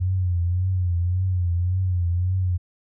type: tone with vibrato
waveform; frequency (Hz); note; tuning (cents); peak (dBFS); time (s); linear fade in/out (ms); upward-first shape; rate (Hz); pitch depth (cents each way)
sine; 89.9; F#2; -49; -19; 0-2.58; 20; triangle; 1.8; 87
effects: none